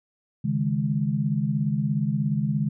sine chord, C# suspended second, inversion none, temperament equal, 138.59 / 155.56 / 207.7 Hz, C#3 / D#3 / G#3, 0 / 0 / 0 cents, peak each -26 dBFS, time 0.44-2.69 s, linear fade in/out 10 ms, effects none

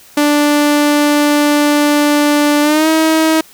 sawtooth tone with pitch glide, 293.7 to 318.4 Hz, D4 to D#4, 0 to +40 cents, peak -5 dBFS, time 0.17-3.41 s, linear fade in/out 5 ms, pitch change +140 cents, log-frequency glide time 2.62-2.88 s, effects white hiss -42 dBFS RMS until 3.53 s

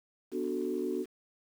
sine chord, B minor seventh, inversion none, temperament equal, 246.9 / 293.7 / 370 / 440 Hz, B3 / D4 / F#4 / A4, 0 / 0 / 0 / 0 cents, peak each -37 / -36 / -33 / -38 dBFS, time 0.31-1.06 s, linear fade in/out 50 ms, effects tanh soft clip ceiling -21 dBFS + 9-bit

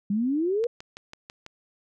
sine exponential sweep, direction up, 195 to 490 Hz, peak -22 dBFS, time 0.1-0.67 s, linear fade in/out 5 ms
click train, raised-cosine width 0.2 ms, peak -23 dBFS, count 6, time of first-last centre 0.64-1.464 s, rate 6.07 Hz
effects none

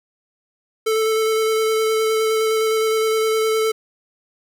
square tone with vibrato, 440 Hz, A4, in tune, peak -17 dBFS, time 0.86-3.72 s, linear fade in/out 10 ms, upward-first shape square, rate 9.7 Hz, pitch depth 10 cents each way, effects none

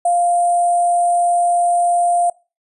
sine tone with sample-and-hold, 698.5 Hz, F5, in tune, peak -12 dBFS, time 0.05-2.3 s, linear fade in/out 5 ms, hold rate 8820 Hz, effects noise-tail reverb RT60 0.3 s tail -23 dB re dry + resampled to 32000 Hz

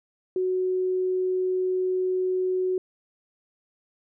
sine tone, 370 Hz, F#4, in tune, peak -22 dBFS, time 0.36-2.78 s, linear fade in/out 2 ms, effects none

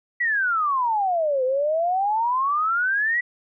sine exponential two-way sweep, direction down then up, 1975.5 to 503 to 1975.5 Hz, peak -19 dBFS, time 0.2-3.21 s, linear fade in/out 10 ms, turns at 1.44 s, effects none

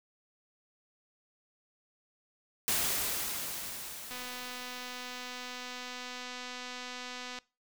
white noise with exponential decay, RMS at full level -29 dBFS, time 2.68-6.23 s, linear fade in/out 0 ms, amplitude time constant 770 ms
click train, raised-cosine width 0.2 ms, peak -25 dBFS, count 817, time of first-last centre 4.11-7.387 s, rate 249 Hz
effects noise-tail reverb RT60 0.3 s tail -22 dB re dry

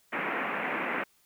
white band-pass noise, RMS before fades -32 dBFS, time 0.12-1.04 s, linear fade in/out 10 ms, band 170 to 2400 Hz, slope 48 dB/octave, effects white hiss -66 dBFS RMS until 1.25 s

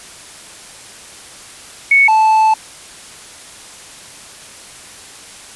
sine / triangle tone pair in turn, 2217 / 875.3 Hz, C#7 / A5, 0 / -9 cents, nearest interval octave + major third, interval 1609 cents, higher first, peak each -6 dBFS, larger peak neither, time 1.91-2.08 / 2.08-2.54 s, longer second, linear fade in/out 5 ms, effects white hiss -36 dBFS RMS until 5.55 s + resampled to 24000 Hz

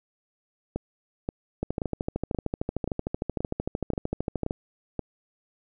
two click trains, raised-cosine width 2 ms, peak -14 / -15 dBFS, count 39 / 9, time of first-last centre 1.63-4.509 / 0.76-4.993 s, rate 13.2 / 1.89 Hz, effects none

